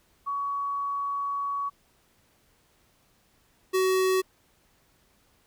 sine / square tone pair in turn, 1125 / 375.4 Hz, C#6 / F#4, +25 / +25 cents, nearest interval octave + perfect fifth, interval 1900 cents, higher first, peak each -27 / -22 dBFS, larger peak second, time 0.26-1.7 / 3.73-4.22 s, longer first, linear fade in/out 20 ms, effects pink hiss -65 dBFS RMS until 5.46 s

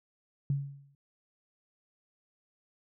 sine tone with exponential decay, 140 Hz, C#3, 18 cents sharp, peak -24 dBFS, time 0.5-0.95 s, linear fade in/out 2 ms, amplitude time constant 97 ms, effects none

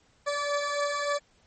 20% pulse beating tone pair, 575 / 578.5 Hz, D5 / D5, -37 / -26 cents, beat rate 3.5 Hz, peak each -28 / -23 dBFS, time 0.26-1.19 s, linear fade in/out 20 ms, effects pink hiss -64 dBFS RMS until 1.46 s + MP3 32 kbps

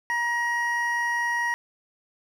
triangle tone pair together, 950 / 1894.7 Hz, A#5 / A#6, +33 / +28 cents, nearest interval octave, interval 1195 cents, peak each -26 / -23 dBFS, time 0.1-1.54 s, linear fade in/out 0 ms, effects none

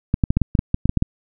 clicks, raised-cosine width 5 ms, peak -4 dBFS, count 12, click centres 0.141 / 0.238 / 0.305 / 0.37 / 0.417 / 0.552 / 0.591 / 0.744 / 0.856 / 0.894 / 0.973 / 1.024 s, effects none

